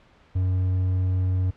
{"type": "tone", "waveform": "triangle", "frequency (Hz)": 92.5, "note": "F#2", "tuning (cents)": 0, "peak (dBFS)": -18, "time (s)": [0.35, 1.51], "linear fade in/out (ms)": 10, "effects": ["pink hiss -56 dBFS RMS until 1.56 s", "low-pass 3000 Hz 12 dB/octave"]}